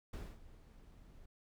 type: noise with ADSR envelope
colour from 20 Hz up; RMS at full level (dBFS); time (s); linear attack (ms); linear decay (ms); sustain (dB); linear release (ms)
brown; -41; 0.13-1.26; 6; 240; -17; 7
effects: none